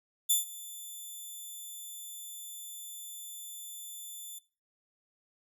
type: tone with ADSR envelope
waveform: 5% pulse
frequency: 3520 Hz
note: A7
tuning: in tune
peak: -14 dBFS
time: 0.29-4.39 s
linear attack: 16 ms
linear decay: 140 ms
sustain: -20 dB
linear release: 9 ms
effects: noise-tail reverb RT60 0.3 s tail -17 dB re dry